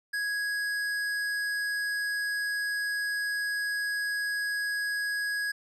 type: tone with hard clipping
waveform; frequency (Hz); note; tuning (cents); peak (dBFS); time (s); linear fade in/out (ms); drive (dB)
sine; 1661.2; G#6; 0; -30; 0.13-5.52; 10; 12
effects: none